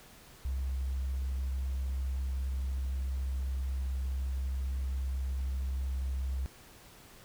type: tone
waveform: sine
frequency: 66 Hz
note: C2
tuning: 16 cents sharp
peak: -29 dBFS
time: 0.45-6.46 s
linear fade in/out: 0 ms
effects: tanh soft clip ceiling -28 dBFS + pink hiss -55 dBFS RMS until 7.24 s